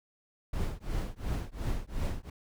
brown noise with tremolo, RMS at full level -29 dBFS, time 0.53-2.3 s, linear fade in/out 5 ms, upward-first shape triangle, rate 2.8 Hz, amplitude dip 100%, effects none

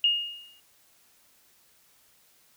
sine tone with exponential decay, 2850 Hz, F7, 34 cents sharp, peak -17 dBFS, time 0.04-0.6 s, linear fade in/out 2 ms, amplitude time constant 120 ms, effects white hiss -62 dBFS RMS until 2.56 s

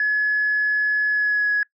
sine tone with pitch glide, 1700 to 1677.6 Hz, G#6 to G#6, +40 to +17 cents, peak -16 dBFS, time 0-1.63 s, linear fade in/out 2 ms, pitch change -23 cents, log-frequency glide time 1.09-1.52 s, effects noise-tail reverb RT60 0.1 s tail -24 dB re dry + tanh soft clip ceiling -13 dBFS

